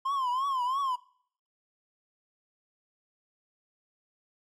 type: tone with vibrato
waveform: triangle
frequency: 1046.5 Hz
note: C6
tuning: in tune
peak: -25 dBFS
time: 0.05-0.96 s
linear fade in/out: 10 ms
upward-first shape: triangle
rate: 3 Hz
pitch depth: 150 cents each way
effects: noise-tail reverb RT60 0.6 s tail -23 dB re dry + AAC 48 kbps